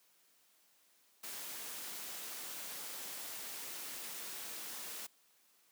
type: noise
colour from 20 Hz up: white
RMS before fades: -45 dBFS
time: 1.23-5.07 s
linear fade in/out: 10 ms
effects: white hiss -70 dBFS RMS until 5.71 s + high-pass 200 Hz 12 dB/octave